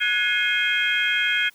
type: tone cluster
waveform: sine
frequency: 1468 / 1679 / 2147 / 2503 / 3231 Hz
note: F#6 / G#6 / C7 / D#7 / G#7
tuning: -14 / +18 / +44 / +10 / -48 cents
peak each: -25 dBFS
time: 0-1.5 s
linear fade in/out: 20 ms
effects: tanh soft clip ceiling -10 dBFS + white hiss -56 dBFS RMS until 1.54 s